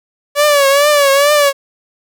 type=tone with vibrato; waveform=sawtooth; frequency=571 Hz; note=D5; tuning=49 cents flat; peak=-4 dBFS; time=0.35-1.53 s; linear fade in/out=50 ms; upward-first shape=triangle; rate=2.3 Hz; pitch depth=90 cents each way; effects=none